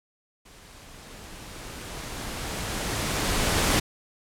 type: noise with level ramp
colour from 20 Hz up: pink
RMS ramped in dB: -50 to -21 dBFS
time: 0.45-3.8 s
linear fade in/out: 10 ms
effects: low-pass 11000 Hz 12 dB/octave